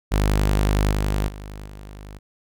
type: tone with level steps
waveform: sawtooth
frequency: 50.8 Hz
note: G#1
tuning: 38 cents flat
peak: -13 / -16 / -30 / -33 dBFS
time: 0.11-2.19 s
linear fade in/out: 20 ms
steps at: 0.91 / 1.28 / 1.66 s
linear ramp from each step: 2 ms
effects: none